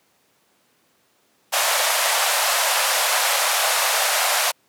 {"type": "band-pass noise", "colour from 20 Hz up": "pink", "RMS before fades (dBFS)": -20, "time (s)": [1.52, 4.52], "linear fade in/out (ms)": 20, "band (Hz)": [570, 14000], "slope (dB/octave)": 48, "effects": ["pink hiss -62 dBFS RMS until 4.68 s", "high-pass 200 Hz 12 dB/octave"]}